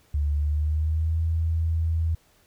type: tone with pitch glide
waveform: sine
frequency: 73.1 to 81.58 Hz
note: D2 to E2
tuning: -7 to -17 cents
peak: -21 dBFS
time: 0.14-2.15 s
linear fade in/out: 5 ms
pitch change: +190 cents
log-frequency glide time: 0.35-1.2 s
effects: pink hiss -61 dBFS RMS until 2.46 s